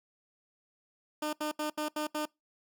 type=tone bursts; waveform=15% pulse; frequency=303 Hz; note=D#4; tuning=46 cents flat; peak=-25 dBFS; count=6; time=1.22-2.255 s; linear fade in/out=5 ms; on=110 ms; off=75 ms; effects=noise-tail reverb RT60 0.2 s tail -24 dB re dry